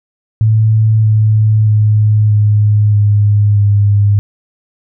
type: tone with pitch steps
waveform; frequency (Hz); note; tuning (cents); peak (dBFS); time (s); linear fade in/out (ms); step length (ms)
sine; 109.7 / 108.13 / 106.58 / 105.05 / 103.54 / 102.06; A2 / A2 / G#2 / G#2 / G#2 / G#2; -5 / -30 / +45 / +20 / -5 / -30; -6; 0.41-4.19; 0; 630
effects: none